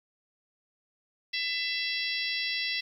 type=harmonic tone; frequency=668 Hz; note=E5; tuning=23 cents sharp; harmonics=3 / 4 / 5 / 6 / 7 / 8; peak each=-34 / -35 / -36 / -37 / -37 / -38 dBFS; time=1.33-2.81 s; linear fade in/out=10 ms; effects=10-bit